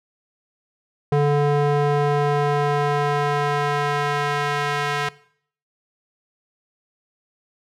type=tone with band-pass filter sweep; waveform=square; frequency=145.2 Hz; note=D3; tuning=19 cents flat; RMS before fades=-20 dBFS; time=1.12-5.09 s; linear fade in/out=5 ms; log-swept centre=440 to 1800 Hz; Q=0.78; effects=noise-tail reverb RT60 0.6 s tail -20 dB re dry